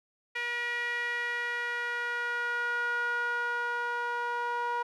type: tone with band-pass filter sweep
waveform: sawtooth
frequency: 479.2 Hz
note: A#4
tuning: 48 cents sharp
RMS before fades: -32 dBFS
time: 0.35-4.83 s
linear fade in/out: 10 ms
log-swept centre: 2100 to 1100 Hz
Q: 4.6
effects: none